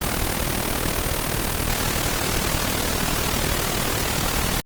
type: noise with amplitude modulation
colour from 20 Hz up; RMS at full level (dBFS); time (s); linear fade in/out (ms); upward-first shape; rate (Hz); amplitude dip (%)
pink; -20; 0.01-4.61; 10; sine; 39.1; 65
effects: Opus 24 kbps